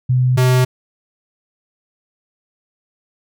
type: tone pair in turn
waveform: sine / square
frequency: 126.8 / 127.33 Hz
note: B2 / C3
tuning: +46 / -47 cents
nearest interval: unison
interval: 7 cents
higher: second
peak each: -11 dBFS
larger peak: neither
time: 0.09-0.37 / 0.37-0.65 s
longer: neither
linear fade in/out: 10 ms
effects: none